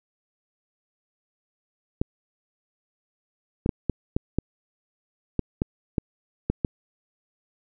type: clicks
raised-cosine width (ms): 3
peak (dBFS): -9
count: 11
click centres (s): 2.015 / 3.661 / 3.692 / 3.897 / 4.165 / 4.386 / 5.393 / 5.619 / 5.982 / 6.5 / 6.648
effects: none